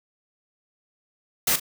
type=noise with echo; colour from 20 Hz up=white; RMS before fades=-21 dBFS; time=1.47-1.56 s; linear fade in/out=5 ms; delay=38 ms; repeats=1; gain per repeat=-12 dB; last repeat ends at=1.598 s; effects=none